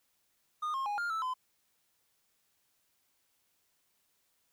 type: tone with pitch steps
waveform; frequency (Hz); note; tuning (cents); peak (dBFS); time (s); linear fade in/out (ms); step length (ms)
triangle; 1225 / 1071 / 825 / 1405 / 1316 / 1020; D#6 / C6 / G#5 / F6 / E6 / C6; -27 / +40 / -12 / +10 / -3 / -44; -30; 0.62-1.34; 10; 120
effects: white hiss -75 dBFS RMS until 4.52 s